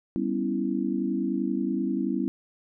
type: chord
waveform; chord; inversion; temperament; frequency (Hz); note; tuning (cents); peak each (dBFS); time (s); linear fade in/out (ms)
sine; C# half-diminished seventh; second; equal; 196 / 246.9 / 277.2 / 329.6; G3 / B3 / C#4 / E4; 0 / 0 / 0 / 0; -30; 0.16-2.28; 0
effects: none